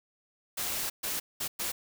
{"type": "noise bursts at uneven times", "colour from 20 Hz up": "white", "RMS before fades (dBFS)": -33, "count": 4, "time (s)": [[0.57, 0.9], [1.03, 1.2], [1.4, 1.48], [1.59, 1.72]], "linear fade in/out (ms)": 10, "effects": []}